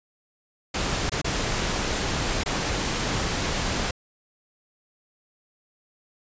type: noise with dropouts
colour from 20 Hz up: pink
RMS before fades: -26 dBFS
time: 0.74-3.91 s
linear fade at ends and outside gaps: 5 ms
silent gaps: 1.096-1.118 / 1.217-1.244 / 2.436-2.459 s
effects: resampled to 16000 Hz